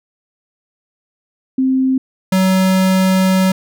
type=tone pair in turn; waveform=sine / square; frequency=262 / 188.23 Hz; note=C4 / F#3; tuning=+2 / +30 cents; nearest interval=tritone; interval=572 cents; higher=first; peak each=-11 dBFS; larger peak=neither; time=1.58-1.98 / 2.32-3.52 s; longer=second; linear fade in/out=5 ms; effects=none